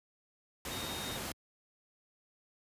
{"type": "tone in noise", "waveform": "sine", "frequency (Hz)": 3714, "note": "A#7", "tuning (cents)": -7, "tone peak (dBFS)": -43, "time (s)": [0.71, 1.17], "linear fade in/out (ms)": 2, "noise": "pink", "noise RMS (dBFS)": -39, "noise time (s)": [0.65, 1.32], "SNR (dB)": -7, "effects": ["high-pass 80 Hz 12 dB/octave", "resampled to 32000 Hz"]}